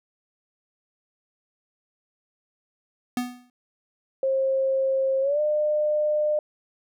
square tone with exponential decay, 246.9 Hz, B3, in tune, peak -22 dBFS, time 3.17-3.5 s, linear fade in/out 2 ms, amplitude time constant 71 ms
sine tone with pitch glide, 534 to 602.9 Hz, C5 to D5, +35 to +45 cents, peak -20 dBFS, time 4.23-6.39 s, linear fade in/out 2 ms, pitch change +210 cents, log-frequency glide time 5.21-5.4 s
effects none

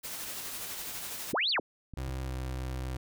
white noise with tremolo, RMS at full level -38 dBFS, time 0.03-1.33 s, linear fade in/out 20 ms, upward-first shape sine, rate 12 Hz, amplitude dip 30%
sine linear two-way sweep, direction up then down, 93 to 4683 to 102.1 Hz, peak -26 dBFS, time 1.33-1.6 s, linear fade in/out 5 ms, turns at 1.5 s
clicks, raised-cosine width 5 ms, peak -31 dBFS, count 2, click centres 1.937 / 2.087 s
30% pulse tone with pitch glide, 65.41 to 64.29 Hz, C2 to C2, 0 to -30 cents, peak -31 dBFS, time 1.97-2.97 s, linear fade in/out 5 ms, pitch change -30 cents, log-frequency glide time 2.23-2.31 s
effects none

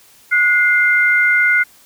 sine tone pair together, 1453.9 / 2093 Hz, F#6 / C7, -31 / 0 cents, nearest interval tritone, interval 631 cents, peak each -13 dBFS, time 0.31-1.64 s, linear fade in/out 20 ms, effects white hiss -48 dBFS RMS until 1.85 s

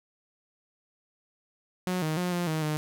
sawtooth tone with pitch steps, 182.3 / 156.3 / 179.1 / 175.4 / 157.5 / 152.8 Hz, F#3 / D#3 / F3 / F3 / D#3 / D#3, -25 / +8 / +44 / +8 / +21 / -31 cents, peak -23 dBFS, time 1.87-2.77 s, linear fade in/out 0 ms, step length 150 ms, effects none

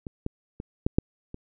clicks, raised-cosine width 3 ms, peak -22 / -16 / -22 / -9 / -6 / -24 dBFS, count 6, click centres 0.068 / 0.264 / 0.601 / 0.865 / 0.985 / 1.344 s, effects none

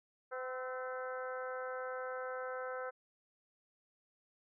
harmonic tone with a mistuned harmonic, 255.6 Hz, C4, 40 cents flat, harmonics 2 / 3 / 4 / 5 / 6 / 7 / 8, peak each -41 / -49 / -51 / -46 / -47 / -59 / -60 dBFS, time 0.31-2.91 s, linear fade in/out 20 ms, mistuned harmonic 5, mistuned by +36 cents, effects none

